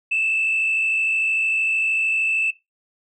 sine tone with frequency modulation, 2635 Hz, E7, 1 cent flat, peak -17 dBFS, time 0.11-2.51 s, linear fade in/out 10 ms, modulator 53.2 Hz, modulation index 0.95, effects noise-tail reverb RT60 0.2 s tail -20 dB re dry + tanh soft clip ceiling -14 dBFS

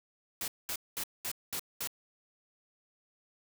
white noise bursts, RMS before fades -36 dBFS, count 6, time 0.41-1.874 s, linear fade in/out 2 ms, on 69 ms, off 210 ms, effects none

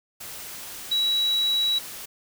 sine tone in noise, 3900 Hz, B7, 23 cents flat, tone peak -20 dBFS, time 0.91-1.79 s, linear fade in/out 10 ms, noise white, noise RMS -38 dBFS, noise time 0.2-2.06 s, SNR +15 dB, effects none

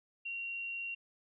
sine tone, 2752 Hz, F7, 26 cents flat, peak -37 dBFS, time 0.25-0.95 s, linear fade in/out 10 ms, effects none

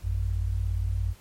sine tone pair together, 54.55 / 91.8 Hz, A1 / F#2, -14 / -13 cents, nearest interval major sixth, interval 901 cents, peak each -27 dBFS, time 0.02-1.15 s, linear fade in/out 50 ms, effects pink hiss -55 dBFS RMS until 1.2 s + MP3 64 kbps

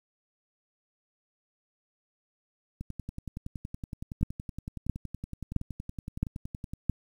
two click trains, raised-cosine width 5 ms, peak -13 / -24 dBFS, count 5 / 43, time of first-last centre 4.23-6.897 / 2.81-6.735 s, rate 1.5 / 10.7 Hz, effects 9-bit

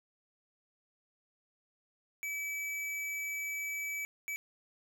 square tone bursts at uneven times, 2297 Hz, D7, 39 cents flat, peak -36 dBFS, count 2, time 2.23-4.05 / 4.28-4.36 s, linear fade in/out 0 ms, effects none

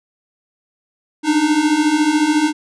square beating tone pair, 293.7 / 307.7 Hz, D4 / D#4, 0 / -19 cents, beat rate 14 Hz, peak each -19 / -15 dBFS, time 1.23-2.53 s, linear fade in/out 50 ms, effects resampled to 22050 Hz

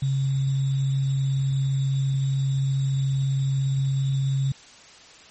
sine tone with sample-and-hold, 135.7 Hz, C#3, 36 cents flat, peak -20 dBFS, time 0.02-4.52 s, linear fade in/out 5 ms, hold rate 3675 Hz, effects white hiss -48 dBFS RMS until 5.3 s + MP3 32 kbps

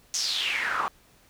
pink noise with band-pass filter sweep, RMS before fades -28 dBFS, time 0.14-0.88 s, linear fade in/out 0 ms, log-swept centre 6300 to 1000 Hz, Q 5.9, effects pink hiss -59 dBFS RMS until 1.29 s

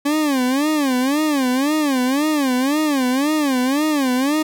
40% pulse tone with vibrato, 278.6 Hz, C#4, 9 cents sharp, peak -15 dBFS, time 0.05-4.43 s, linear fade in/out 10 ms, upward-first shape sine, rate 1.9 Hz, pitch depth 190 cents each way, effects none

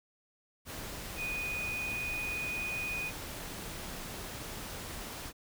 sine tone in noise, 2478 Hz, D#7, 8 cents flat, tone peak -34 dBFS, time 1.16-3.12 s, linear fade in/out 50 ms, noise pink, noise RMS -42 dBFS, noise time 0.65-5.33 s, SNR +5 dB, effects none

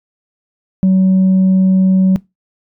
sine tone, 188.4 Hz, F#3, 32 cents sharp, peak -5 dBFS, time 0.83-2.16 s, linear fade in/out 0 ms, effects noise-tail reverb RT60 0.2 s tail -22 dB re dry + tanh soft clip ceiling -6 dBFS

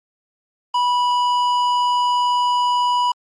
sine tone with tanh clipping, 981 Hz, B5, 12 cents flat, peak -17 dBFS, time 0.74-3.12 s, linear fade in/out 5 ms, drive 11 dB, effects Opus 32 kbps

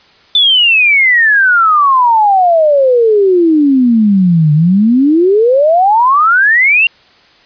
sine exponential two-way sweep, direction down then up, 3549 to 146.7 to 2808 Hz, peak -5 dBFS, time 0.35-6.87 s, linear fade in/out 2 ms, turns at 4.53 s, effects white hiss -45 dBFS RMS until 7.45 s + resampled to 11025 Hz

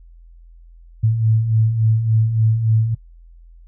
sine beating tone pair, 108.3 / 111.8 Hz, A2 / A2, -27 / +28 cents, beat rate 3.5 Hz, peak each -22 / -14 dBFS, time 1.03-2.95 s, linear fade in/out 10 ms, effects noise-tail reverb RT60 0.1 s tail -22 dB re dry + added 42 Hz sine -41 dBFS peak until 3.67 s

